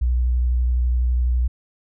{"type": "tone with vibrato", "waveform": "sine", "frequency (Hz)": 61.3, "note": "B1", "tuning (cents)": -12, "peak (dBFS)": -16, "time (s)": [0.01, 1.48], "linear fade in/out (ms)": 10, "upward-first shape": "square", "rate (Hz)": 12, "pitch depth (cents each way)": 19, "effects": []}